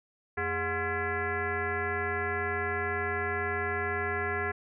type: tone with frequency modulation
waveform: sine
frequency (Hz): 1049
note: C6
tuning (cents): +4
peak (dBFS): -28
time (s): 0.37-4.52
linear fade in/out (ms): 10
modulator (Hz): 320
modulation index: 3
effects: none